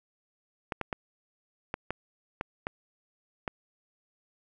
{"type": "clicks", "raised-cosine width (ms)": 0.5, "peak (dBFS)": -16, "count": 8, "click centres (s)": [0.722, 0.813, 0.928, 1.741, 1.906, 2.411, 2.669, 3.478], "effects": []}